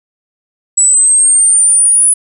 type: exponential sweep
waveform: sine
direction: up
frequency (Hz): 7840 to 9956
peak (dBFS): -5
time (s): 0.77-2.14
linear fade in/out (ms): 10
effects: none